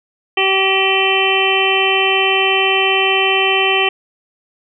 harmonic tone with a mistuned harmonic, 384.5 Hz, G4, 33 cents flat, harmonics 1 / 2 / 3 / 5 / 6 / 7 / 8, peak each -18 / -20 / -23 / -22 / -20 / -18 / -18 dBFS, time 0.37-3.89 s, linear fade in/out 5 ms, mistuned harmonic 6, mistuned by +44 cents, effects none

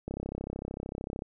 click train, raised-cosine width 2 ms, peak -22 dBFS, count 39, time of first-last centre 0.08-1.221 s, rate 33.3 Hz, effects none

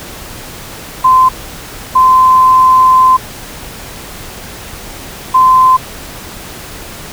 sine tone bursts at uneven times, 1032 Hz, C6, 24 cents flat, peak -3 dBFS, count 3, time 1.04-1.29 / 1.95-3.17 / 5.34-5.77 s, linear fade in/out 10 ms, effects pink hiss -28 dBFS RMS until 7.12 s

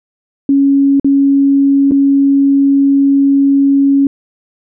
sine tone with dropouts, 277.2 Hz, C#4, in tune, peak -6 dBFS, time 0.49-4.07 s, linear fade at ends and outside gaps 2 ms, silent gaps 0.998-1.045 / 1.911-1.918 s, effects none

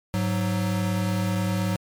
square tone pair together, 103.83 / 185 Hz, G#2 / F#3, 0 / 0 cents, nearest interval minor seventh, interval 1000 cents, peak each -26 / -26 dBFS, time 0.14-1.76 s, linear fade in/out 0 ms, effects MP3 96 kbps

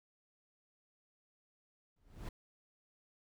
brown noise with exponential growth, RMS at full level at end -38 dBFS, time 1.96-2.29 s, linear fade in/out 5 ms, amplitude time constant 70 ms, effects none

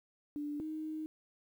sine tone pair in turn, 293.7 / 311.9 Hz, D4 / D#4, 0 / +4 cents, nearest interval minor second, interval 104 cents, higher second, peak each -36 / -37 dBFS, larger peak first, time 0.36-0.6 / 0.6-1.06 s, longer second, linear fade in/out 0 ms, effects 11-bit

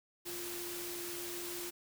sine tone in noise, 349.2 Hz, F4, in tune, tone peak -44 dBFS, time 0.25-1.71 s, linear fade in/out 20 ms, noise white, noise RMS -43 dBFS, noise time 0.25-1.71 s, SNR -4 dB, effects none

